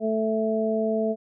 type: harmonic tone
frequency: 219.9 Hz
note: A3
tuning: 1 cent flat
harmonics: 1 / 2 / 3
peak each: -26 / -26 / -26 dBFS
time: 0-1.16 s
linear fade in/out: 50 ms
effects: none